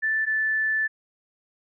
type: tone pair in turn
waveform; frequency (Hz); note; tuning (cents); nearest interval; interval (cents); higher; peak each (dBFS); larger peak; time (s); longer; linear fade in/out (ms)
sine; 1760 / 1752.9; A6 / A6; 0 / -7; unison; 7; first; -21; neither; 0.02-0.26 / 0.26-0.88; second; 20
effects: none